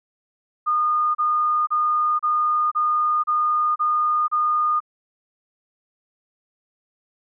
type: tone bursts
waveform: sine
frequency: 1222 Hz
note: D#6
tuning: 32 cents flat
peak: -17 dBFS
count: 8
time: 0.66-4.804 s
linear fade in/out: 20 ms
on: 490 ms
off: 32 ms
effects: none